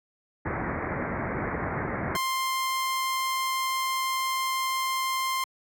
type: low-pass noise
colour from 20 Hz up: pink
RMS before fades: -29 dBFS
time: 0.45-2.17 s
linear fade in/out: 10 ms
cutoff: 2200 Hz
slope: 96 dB/octave
type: tone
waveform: sawtooth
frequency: 1051 Hz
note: C6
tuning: 7 cents sharp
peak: -22 dBFS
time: 2.15-5.44 s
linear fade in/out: 2 ms
effects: high-pass 80 Hz 12 dB/octave